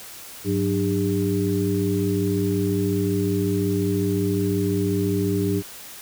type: harmonic tone with a mistuned harmonic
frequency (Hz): 100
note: G2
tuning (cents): +35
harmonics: 1 / 2 / 3 / 4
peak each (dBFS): -25 / -25 / -25 / -25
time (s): 0.44-5.63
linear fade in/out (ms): 50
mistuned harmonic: 2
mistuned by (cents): -130
effects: white hiss -40 dBFS RMS until 6.01 s